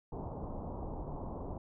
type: low-pass noise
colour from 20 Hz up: pink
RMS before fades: -41 dBFS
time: 0.12-1.58 s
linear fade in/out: 5 ms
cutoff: 1000 Hz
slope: 48 dB/octave
effects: none